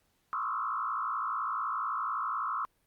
sine tone with frequency modulation, 1200 Hz, D6, 37 cents sharp, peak -30 dBFS, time 0.33-2.65 s, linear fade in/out 0 ms, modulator 55.9 Hz, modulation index 2.9, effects pink hiss -73 dBFS RMS until 2.86 s + Opus 48 kbps

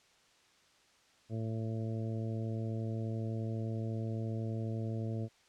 harmonic tone, 111.8 Hz, A2, 28 cents sharp, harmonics 1 / 2 / 3 / 4 / 5 / 6, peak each -35 / -41 / -45 / -47 / -49 / -51 dBFS, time 1.29-5.29 s, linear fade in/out 50 ms, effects white hiss -66 dBFS RMS until 5.48 s + low-pass 6000 Hz 12 dB/octave

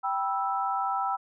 sine chord, E minor, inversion first, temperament equal with one note detuned, 784 / 978.1 / 1318.5 Hz, G5 / B5 / E6, 0 / -17 / 0 cents, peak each -29 / -32 / -30 dBFS, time 0.03-1.17 s, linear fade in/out 20 ms, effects none

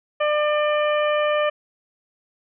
harmonic tone, 598 Hz, D5, 31 cents sharp, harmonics 1 / 2 / 3 / 4 / 5, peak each -19 / -25 / -29 / -31 / -33 dBFS, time 0.2-1.5 s, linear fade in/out 10 ms, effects none

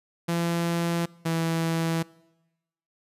sawtooth tone pair in turn, 169.7 / 164.49 Hz, F3 / E3, -49 / -3 cents, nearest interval minor second, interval 54 cents, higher first, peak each -20 dBFS, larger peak neither, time 0.28-1.06 / 1.25-2.03 s, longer neither, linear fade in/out 10 ms, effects noise-tail reverb RT60 1.0 s tail -23 dB re dry + resampled to 32000 Hz

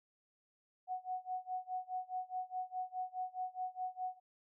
sine tone with tremolo, 739 Hz, F#5, 2 cents flat, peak -35 dBFS, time 0.87-4.2 s, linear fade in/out 50 ms, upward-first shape sine, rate 4.8 Hz, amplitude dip 95%, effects none

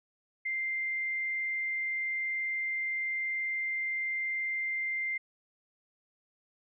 sine tone, 2093 Hz, C7, in tune, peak -30 dBFS, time 0.45-5.18 s, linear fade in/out 10 ms, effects none

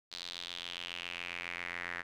sawtooth tone with band-pass filter sweep, 87.31 Hz, F2, in tune, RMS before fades -42 dBFS, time 0.11-2.03 s, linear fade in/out 20 ms, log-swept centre 4200 to 1800 Hz, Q 3.9, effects none

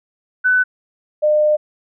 sine tone pair in turn, 1500 / 604.6 Hz, F#6 / D#5, +23 / -50 cents, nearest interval octave + major third, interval 1573 cents, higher first, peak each -11 dBFS, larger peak neither, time 0.44-0.64 / 1.22-1.57 s, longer second, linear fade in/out 20 ms, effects none

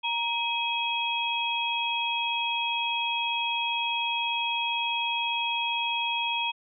sine tone cluster, 935 / 2536 / 3294 Hz, A#5 / D#7 / G#7, +5 / +32 / -15 cents, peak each -30 dBFS, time 0.03-6.52 s, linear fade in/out 20 ms, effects none

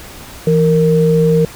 sine tone pair together, 164.81 / 462.8 Hz, E3 / A#4, 0 / -13 cents, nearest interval octave + tritone, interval 1787 cents, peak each -11 dBFS, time 0.47-1.45 s, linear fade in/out 2 ms, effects pink hiss -34 dBFS RMS until 1.55 s

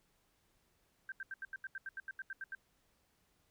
sine tone bursts, 1568 Hz, G6, in tune, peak -40 dBFS, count 14, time 1.09-2.55 s, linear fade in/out 2 ms, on 30 ms, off 80 ms, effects pink hiss -75 dBFS RMS until 3.5 s

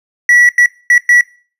triangle tone bursts at uneven times, 1943 Hz, B6, 29 cents flat, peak -3 dBFS, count 4, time 0.29-0.49 / 0.58-0.66 / 0.9-0.98 / 1.09-1.21 s, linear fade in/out 2 ms, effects noise-tail reverb RT60 0.4 s tail -21 dB re dry + resampled to 32000 Hz

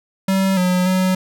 square tone with pitch steps, 192.1 / 181.6 / 185.8 Hz, G3 / F#3 / F#3, -35 / -32 / +7 cents, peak -15 dBFS, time 0.28-1.15 s, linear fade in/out 5 ms, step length 290 ms, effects none

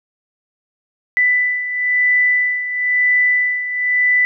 sine beating tone pair, 1988 / 1989 Hz, B6 / B6, +11 / +12 cents, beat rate 1 Hz, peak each -14 / -20 dBFS, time 1.17-4.25 s, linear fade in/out 0 ms, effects none

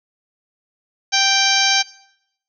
harmonic tone, 784 Hz, G5, in tune, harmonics 1 / 2 / 3 / 4 / 5 / 6 / 7 / 8, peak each -22 / -22 / -22 / -22 / -22 / -22 / -22 / -22 dBFS, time 1.12-1.83 s, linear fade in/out 20 ms, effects noise-tail reverb RT60 0.8 s tail -21 dB re dry

